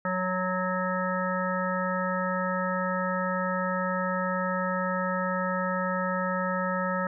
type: harmonic tone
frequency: 184.4 Hz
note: F#3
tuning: 6 cents flat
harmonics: 1 / 3 / 5 / 7 / 9 / 10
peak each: -31 / -31 / -35 / -31 / -37 / -37 dBFS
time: 0.05-7.07 s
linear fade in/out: 2 ms
effects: none